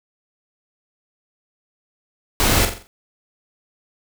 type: noise with echo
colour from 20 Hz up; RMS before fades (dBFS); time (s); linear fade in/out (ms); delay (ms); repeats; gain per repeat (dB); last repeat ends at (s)
pink; -17; 2.4-2.65; 0; 44; 5; -7; 2.87
effects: none